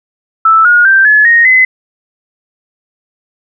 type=tone with pitch steps; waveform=sine; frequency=1318.5 / 1437.8 / 1568 / 1709.9 / 1864.6 / 2033 Hz; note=E6 / F6 / G6 / A6 / A#6 / B6; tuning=0 / +50 / 0 / -50 / 0 / +50 cents; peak=-3 dBFS; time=0.45-1.65 s; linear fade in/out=5 ms; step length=200 ms; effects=none